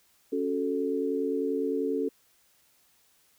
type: chord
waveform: sine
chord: F# minor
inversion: second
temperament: equal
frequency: 277.2 / 370 / 440 Hz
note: C#4 / F#4 / A4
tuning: 0 / 0 / 0 cents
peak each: -30 / -33 / -29 dBFS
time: 0.32-2.09 s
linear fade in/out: 10 ms
effects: white hiss -65 dBFS RMS until 3.38 s